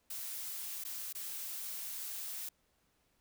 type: noise with dropouts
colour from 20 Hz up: blue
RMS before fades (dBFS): -42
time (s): 0.1-2.49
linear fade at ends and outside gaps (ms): 5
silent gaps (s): 0.839-0.849 / 1.128-1.149
effects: pink hiss -75 dBFS RMS until 3.2 s